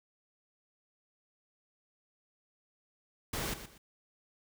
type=noise with echo; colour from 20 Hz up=pink; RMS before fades=-36 dBFS; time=3.33-3.54 s; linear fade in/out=5 ms; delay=120 ms; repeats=2; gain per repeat=-11 dB; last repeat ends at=3.78 s; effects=none